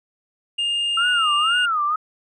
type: tone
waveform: triangle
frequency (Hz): 2821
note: F7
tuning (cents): +17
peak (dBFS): -18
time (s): 0.58-1.66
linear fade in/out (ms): 10
type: tone with vibrato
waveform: sine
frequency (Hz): 1315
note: E6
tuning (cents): -5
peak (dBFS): -18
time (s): 0.97-1.96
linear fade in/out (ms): 5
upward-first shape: sine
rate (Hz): 2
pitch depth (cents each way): 200
effects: resampled to 22050 Hz